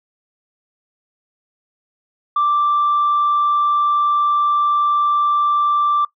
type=tone; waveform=sine; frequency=1174.7 Hz; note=D6; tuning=in tune; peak=-12 dBFS; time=2.36-6.05 s; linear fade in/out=5 ms; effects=noise-tail reverb RT60 0.1 s tail -18 dB re dry + tanh soft clip ceiling -10 dBFS